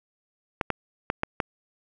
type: clicks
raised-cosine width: 0.5 ms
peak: -9 dBFS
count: 5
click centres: 0.612 / 0.703 / 1.101 / 1.234 / 1.402 s
effects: none